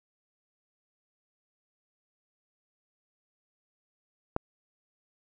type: click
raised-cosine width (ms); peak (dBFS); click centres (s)
1; -13; 4.364
effects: none